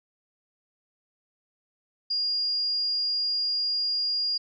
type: tone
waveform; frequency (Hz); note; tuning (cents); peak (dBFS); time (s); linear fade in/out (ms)
sine; 4834; D8; +49; -24; 2.1-4.38; 10
effects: none